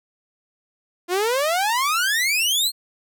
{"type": "exponential sweep", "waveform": "sawtooth", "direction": "up", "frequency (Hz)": [340.3, 4329], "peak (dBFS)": -15, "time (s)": [1.08, 2.72], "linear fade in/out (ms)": 50, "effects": []}